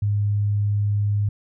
sine tone, 102.9 Hz, G#2, 16 cents flat, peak -18 dBFS, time 0.02-1.29 s, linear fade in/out 5 ms, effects none

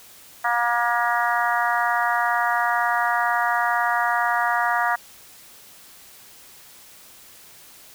harmonic tone, 237.9 Hz, A#3, 35 cents sharp, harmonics 3 / 4 / 5 / 6 / 7 / 8, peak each -24 / -25 / -26 / -27 / -27 / -28 dBFS, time 0.44-4.96 s, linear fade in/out 10 ms, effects white hiss -47 dBFS RMS until 7.94 s

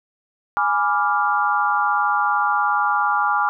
sine chord, G# diminished seventh, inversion none, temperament equal, 830.6 / 987.8 / 1174.7 / 1396.9 Hz, G#5 / B5 / D6 / F6, 0 / 0 / 0 / 0 cents, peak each -21 / -25 / -21 / -22 dBFS, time 0.57-3.49 s, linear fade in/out 0 ms, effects none

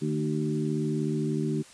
harmonic tone with a mistuned harmonic, 76.4 Hz, D#2, 31 cents flat, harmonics 2 / 3 / 4 / 5, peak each -29 / -31 / -32 / -33 dBFS, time 0.01-1.63 s, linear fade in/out 20 ms, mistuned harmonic 3, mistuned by -22 cents, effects white hiss -51 dBFS RMS until 1.73 s + resampled to 22050 Hz

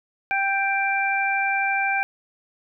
harmonic tone, 786 Hz, G5, 4 cents sharp, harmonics 1 / 2 / 3, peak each -24 / -25 / -24 dBFS, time 0.31-2.03 s, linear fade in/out 0 ms, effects none

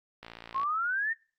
click train, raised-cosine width 0.3 ms, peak -27 dBFS, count 24, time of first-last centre 0.23-0.633 s, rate 57.1 Hz
sine exponential sweep, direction up, 1046.5 to 1862 Hz, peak -27 dBFS, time 0.54-1.14 s, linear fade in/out 20 ms
effects noise-tail reverb RT60 0.4 s tail -25 dB re dry + Opus 48 kbps

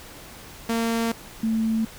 sawtooth / sine tone pair in turn, 229.1 / 222.7 Hz, A#3 / A3, -30 / +21 cents, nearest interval unison, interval 49 cents, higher first, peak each -18 / -20 dBFS, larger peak first, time 0.69-1.12 / 1.43-1.85 s, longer first, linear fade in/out 5 ms, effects pink hiss -43 dBFS RMS until 1.98 s

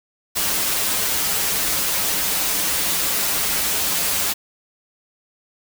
white noise with comb filter, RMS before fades -21 dBFS, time 0.35-4.34 s, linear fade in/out 20 ms, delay 8.2 ms, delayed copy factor -0.9, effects none

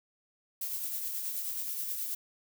violet noise with tremolo, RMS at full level -34 dBFS, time 0.61-2.15 s, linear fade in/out 5 ms, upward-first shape triangle, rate 9.4 Hz, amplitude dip 40%, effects none

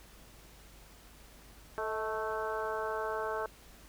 harmonic tone with a mistuned harmonic, 219.5 Hz, A3, 4 cents flat, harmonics 2 / 3 / 4 / 5 / 6 / 7, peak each -37 / -39 / -40 / -41 / -42 / -42 dBFS, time 1.78-3.46 s, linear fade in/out 0 ms, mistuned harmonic 3, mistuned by -40 cents, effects added 50 Hz sine -57 dBFS peak until 3.88 s + pink hiss -57 dBFS RMS until 3.88 s

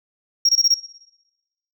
sine tone bursts, 5588 Hz, F8, in tune, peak -10 dBFS, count 5, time 0.45-0.743 s, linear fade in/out 5 ms, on 41 ms, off 22 ms, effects noise-tail reverb RT60 1.0 s tail -20 dB re dry + tanh soft clip ceiling -10 dBFS

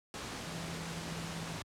sine tone in noise, 165.8 Hz, E3, 10 cents sharp, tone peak -42 dBFS, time 0.47-1.57 s, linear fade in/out 0 ms, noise pink, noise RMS -41 dBFS, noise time 0.14-1.62 s, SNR -4 dB, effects high-pass 80 Hz 12 dB/octave + low-pass 8000 Hz 12 dB/octave

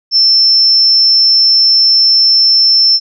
sine tone, 5340 Hz, E8, 22 cents sharp, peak -5 dBFS, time 0.11-3 s, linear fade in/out 50 ms, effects none

